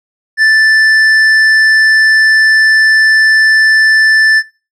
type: tone with tanh clipping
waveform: triangle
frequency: 1760 Hz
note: A6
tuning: in tune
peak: -6 dBFS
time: 0.37-4.43 s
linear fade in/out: 50 ms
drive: 11 dB
effects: noise-tail reverb RT60 0.3 s tail -18 dB re dry